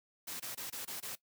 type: noise bursts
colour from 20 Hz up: white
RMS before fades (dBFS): -42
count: 6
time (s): 0.27-1.155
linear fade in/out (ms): 10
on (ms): 130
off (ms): 21
effects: noise-tail reverb RT60 0.1 s tail -19 dB re dry + high-pass 100 Hz 12 dB/octave